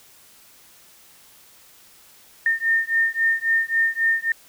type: beating tone pair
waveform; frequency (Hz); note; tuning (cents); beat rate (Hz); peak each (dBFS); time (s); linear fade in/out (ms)
sine; 1817 / 1820.7; A#6 / A#6; -45 / -41; 3.7; -21; 2.46-4.32; 2
effects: white hiss -51 dBFS RMS until 4.48 s